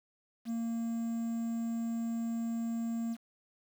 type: tone with quantisation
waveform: triangle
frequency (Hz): 230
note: A#3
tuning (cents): -23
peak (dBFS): -30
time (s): 0.45-3.17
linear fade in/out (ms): 50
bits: 9
effects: none